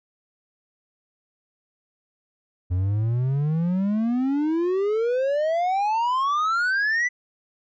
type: exponential sweep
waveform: triangle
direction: up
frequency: 87.31 to 2007 Hz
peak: -18 dBFS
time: 2.7-7.09 s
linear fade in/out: 20 ms
effects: resampled to 16000 Hz